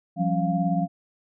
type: tone cluster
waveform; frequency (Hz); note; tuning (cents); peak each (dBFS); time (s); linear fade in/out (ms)
sine; 172.9 / 190.6 / 275.5 / 697; F3 / G3 / C#4 / F5; -17 / -48 / -11 / -4; -24 / -27 / -30 / -27; 0.16-0.88; 50
effects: none